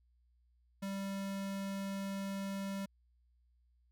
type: tone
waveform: square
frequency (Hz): 196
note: G3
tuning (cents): 0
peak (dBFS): -38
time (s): 0.82-2.86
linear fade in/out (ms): 10
effects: added 60 Hz sine -68 dBFS peak until 3.91 s